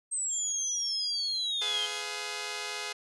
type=exponential sweep; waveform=sine; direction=down; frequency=8372 to 3100 Hz; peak=-29 dBFS; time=0.11-1.87 s; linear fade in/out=20 ms
type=tone; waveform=sawtooth; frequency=3299 Hz; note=G#7; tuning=12 cents flat; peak=-36 dBFS; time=0.29-2.04 s; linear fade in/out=50 ms
type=chord; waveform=5% pulse; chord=F diminished; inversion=first; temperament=just; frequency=419.1 / 502.9 / 698.5 Hz; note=Ab4 / Cb5 / F5; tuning=+16 / +31 / 0 cents; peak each=-26 / -29 / -30 dBFS; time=1.61-2.93 s; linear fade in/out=10 ms
effects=resampled to 24000 Hz